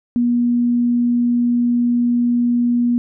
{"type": "tone", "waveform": "sine", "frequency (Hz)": 240.6, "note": "B3", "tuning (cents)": -45, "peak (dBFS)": -13, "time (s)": [0.16, 2.98], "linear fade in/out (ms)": 0, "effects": []}